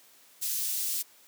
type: high-pass noise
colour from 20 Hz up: white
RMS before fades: -31 dBFS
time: 0.41-1.03 s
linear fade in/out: 20 ms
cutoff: 4700 Hz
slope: 12 dB/octave
effects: white hiss -58 dBFS RMS until 1.27 s + high-pass 200 Hz 12 dB/octave